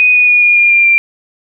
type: tone with pitch steps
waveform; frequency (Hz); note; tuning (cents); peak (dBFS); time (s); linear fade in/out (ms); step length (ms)
sine; 2489 / 2469 / 2449 / 2429 / 2410 / 2390 / 2371; D#7 / D#7 / D#7 / D#7 / D7 / D7 / D7; 0 / -14 / -28 / -42 / +44 / +30 / +16; -5; 0-0.98; 0; 140
effects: none